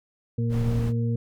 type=harmonic tone; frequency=116.54 Hz; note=A#2; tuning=in tune; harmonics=1 / 2 / 4; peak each=-23 / -29 / -35 dBFS; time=0.38-1.16 s; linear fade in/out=5 ms
type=noise; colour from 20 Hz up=brown; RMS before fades=-31 dBFS; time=0.49-0.93 s; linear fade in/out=50 ms
effects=none